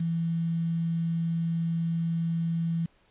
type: tone with quantisation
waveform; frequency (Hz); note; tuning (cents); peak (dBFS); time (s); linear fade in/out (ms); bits
sine; 166.4; E3; +17; -25; 0-2.86; 5; 8
effects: pink hiss -64 dBFS RMS until 3.1 s + resampled to 8000 Hz